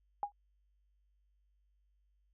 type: tone with exponential decay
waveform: sine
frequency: 818 Hz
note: G#5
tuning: 26 cents flat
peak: -28 dBFS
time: 0.23-0.32 s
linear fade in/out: 1 ms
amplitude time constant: 19 ms
effects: added 50 Hz sine -70 dBFS peak until 2.33 s